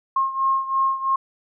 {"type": "beating tone pair", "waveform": "sine", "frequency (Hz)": [1072, 1075], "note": ["C6", "C6"], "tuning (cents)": [42, 47], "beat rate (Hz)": 3, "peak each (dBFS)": [-20, -24], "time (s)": [0.16, 1.16], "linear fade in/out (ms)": 5, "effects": []}